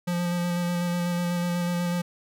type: tone with vibrato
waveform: square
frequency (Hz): 174.9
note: F3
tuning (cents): +3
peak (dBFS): -25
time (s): 0.07-2.02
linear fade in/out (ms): 10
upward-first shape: square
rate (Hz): 8.1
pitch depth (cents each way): 13
effects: none